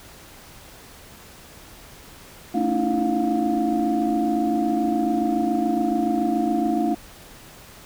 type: tone cluster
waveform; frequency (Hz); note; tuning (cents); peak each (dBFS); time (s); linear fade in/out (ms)
sine; 222.7 / 280.1 / 307 / 334.2 / 709; A3 / C#4 / D#4 / E4 / F5; +21 / +18 / -23 / +24 / +26; -25; 2.54-6.95; 10
effects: tanh soft clip ceiling -10 dBFS + pink hiss -45 dBFS RMS until 7.85 s